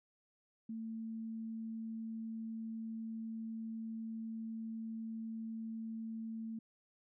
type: tone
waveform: sine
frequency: 224 Hz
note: A3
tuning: 31 cents sharp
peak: -40 dBFS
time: 0.69-6.59 s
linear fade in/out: 5 ms
effects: none